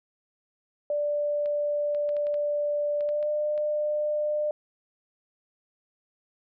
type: tone with pitch glide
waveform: sine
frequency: 587.3 to 599.6 Hz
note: D5 to D5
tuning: 0 to +36 cents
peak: -24 dBFS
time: 0.9-4.51 s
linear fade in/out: 2 ms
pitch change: +36 cents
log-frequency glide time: 3.02-3.3 s
type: clicks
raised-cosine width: 0.3 ms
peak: -32 dBFS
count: 10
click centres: 1.459 / 1.948 / 2.091 / 2.167 / 2.269 / 2.342 / 3.008 / 3.09 / 3.228 / 3.578 s
effects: none